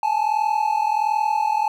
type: tone pair together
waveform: triangle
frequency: 839.6 / 881 Hz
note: G#5 / A5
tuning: +19 / +2 cents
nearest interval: minor second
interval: 83 cents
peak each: -19 dBFS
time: 0.03-1.68 s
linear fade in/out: 2 ms
effects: 9-bit